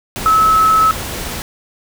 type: tone in noise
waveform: sine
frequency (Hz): 1296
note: E6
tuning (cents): -30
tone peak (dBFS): -8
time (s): 0.26-0.91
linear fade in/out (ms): 0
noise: pink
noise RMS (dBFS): -24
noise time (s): 0.16-1.42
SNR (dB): +13
effects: none